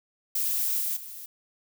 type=noise with level steps; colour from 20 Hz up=violet; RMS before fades=-27 / -29 / -41 dBFS; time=0.35-1.26 s; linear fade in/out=5 ms; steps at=0.8 / 0.96 s; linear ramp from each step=10 ms; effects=none